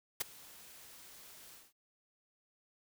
white noise with ADSR envelope, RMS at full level -32 dBFS, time 0.2-1.73 s, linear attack 11 ms, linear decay 14 ms, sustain -23 dB, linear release 190 ms, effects none

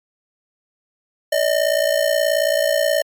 square ring-modulated tone, 607 Hz, D#5, 43 cents flat, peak -13 dBFS, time 1.32-3.02 s, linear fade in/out 5 ms, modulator 29.3 Hz, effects MP3 96 kbps

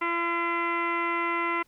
sine tone with frequency modulation, 340 Hz, F4, 46 cents flat, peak -25 dBFS, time 0.01-1.63 s, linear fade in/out 10 ms, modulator 340 Hz, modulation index 6.1, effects pink hiss -65 dBFS RMS until 1.67 s

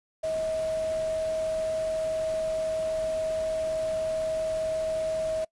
sine tone in noise, 637 Hz, D#5, 41 cents sharp, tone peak -26 dBFS, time 0.23-5.45 s, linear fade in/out 10 ms, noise pink, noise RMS -43 dBFS, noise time 0.23-5.45 s, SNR +14 dB, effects noise-tail reverb RT60 0.1 s tail -23 dB re dry + resampled to 24000 Hz

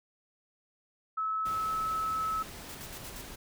sine tone, 1298 Hz, E6, 27 cents flat, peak -29 dBFS, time 1.17-2.43 s, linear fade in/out 10 ms
pink noise, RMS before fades -45 dBFS, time 1.45-3.36 s, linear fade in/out 10 ms
white noise bursts, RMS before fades -46 dBFS, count 5, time 2.69-3.215 s, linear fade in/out 2 ms, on 57 ms, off 60 ms
effects none

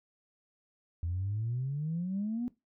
sine exponential sweep, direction up, 82.41 to 250 Hz, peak -30 dBFS, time 1.03-2.48 s, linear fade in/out 0 ms, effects noise-tail reverb RT60 0.2 s tail -18 dB re dry + tanh soft clip ceiling -26 dBFS

